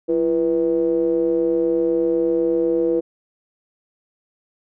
triangle ring-modulated tone, 76 Hz, D#2, 40 cents flat, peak -11 dBFS, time 0.08-3.01 s, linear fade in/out 20 ms, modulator 414 Hz, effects none

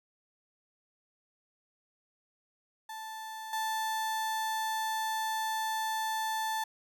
35% pulse tone with level steps, 880 Hz, A5, in tune, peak -38 / -29 dBFS, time 2.89-6.64 s, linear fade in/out 5 ms, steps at 3.53 s, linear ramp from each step 2 ms, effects none

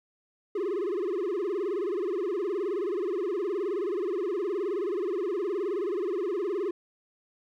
triangle tone with vibrato, 379.7 Hz, F#4, 45 cents sharp, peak -25 dBFS, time 0.55-6.71 s, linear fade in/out 5 ms, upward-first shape sine, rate 19 Hz, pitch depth 200 cents each way, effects none

